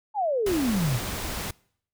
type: exponential sweep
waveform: sine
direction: down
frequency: 884 to 110 Hz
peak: -22 dBFS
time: 0.14-1 s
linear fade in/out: 50 ms
type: noise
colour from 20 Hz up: pink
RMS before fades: -32 dBFS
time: 0.46-1.51 s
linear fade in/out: 5 ms
effects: noise-tail reverb RT60 0.6 s tail -24 dB re dry